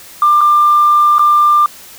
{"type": "tone with dropouts", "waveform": "sine", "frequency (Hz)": 1192, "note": "D6", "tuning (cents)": 25, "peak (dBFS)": -5, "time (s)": [0.22, 1.66], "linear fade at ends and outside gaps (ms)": 2, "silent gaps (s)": [[0.409, 0.413], [1.184, 1.193]], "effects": ["tanh soft clip ceiling -1 dBFS", "white hiss -36 dBFS RMS until 1.98 s"]}